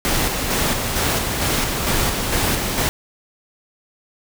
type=noise with tremolo; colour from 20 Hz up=pink; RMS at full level=-19 dBFS; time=0.05-2.89 s; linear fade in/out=0 ms; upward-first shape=square; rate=2.2 Hz; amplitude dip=35%; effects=none

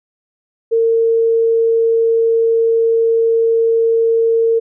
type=tone; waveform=sine; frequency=456 Hz; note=A#4; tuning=38 cents flat; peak=-10 dBFS; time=0.71-4.6 s; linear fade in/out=20 ms; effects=none

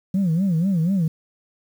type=tone with vibrato; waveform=sine; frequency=177.7 Hz; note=F3; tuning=30 cents sharp; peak=-15 dBFS; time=0.14-1.08 s; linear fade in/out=5 ms; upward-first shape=sine; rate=4.1 Hz; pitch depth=200 cents each way; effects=tanh soft clip ceiling -15 dBFS + 8-bit

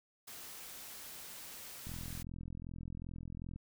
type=noise; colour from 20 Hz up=white; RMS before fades=-49 dBFS; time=0.27-2.23 s; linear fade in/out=10 ms
type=click train; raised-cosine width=5 ms; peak=-33 dBFS; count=73; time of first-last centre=1.87-3.56 s; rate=42.6 Hz
effects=none

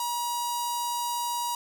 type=tone with notch filter; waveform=sawtooth; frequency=958 Hz; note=A#5; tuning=47 cents sharp; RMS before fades=-30 dBFS; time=0-1.55 s; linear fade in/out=2 ms; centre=2000 Hz; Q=0.59; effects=9-bit

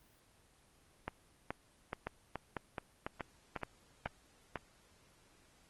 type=two click trains; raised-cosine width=0.5 ms; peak=-22 / -22 dBFS; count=8 / 6; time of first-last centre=1.08-4.059 / 2.07-4.558 s; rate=2.35 / 2.01 Hz; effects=pink hiss -67 dBFS RMS until 5.69 s + Opus 24 kbps

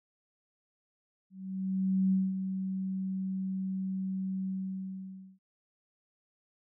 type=tone with ADSR envelope; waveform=sine; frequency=189.8 Hz; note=F#3; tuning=44 cents sharp; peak=-23 dBFS; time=1.3-5.39 s; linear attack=820 ms; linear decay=210 ms; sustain=-8 dB; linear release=910 ms; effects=none

